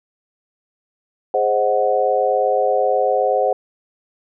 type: chord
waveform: sine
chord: Ab dominant seventh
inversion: none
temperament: equal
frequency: 415.3 / 523.3 / 622.3 / 740 Hz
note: Ab4 / C5 / Eb5 / Gb5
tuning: 0 / 0 / 0 / 0 cents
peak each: -22 / -18 / -22 / -19 dBFS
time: 1.34-3.53 s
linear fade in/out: 2 ms
effects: none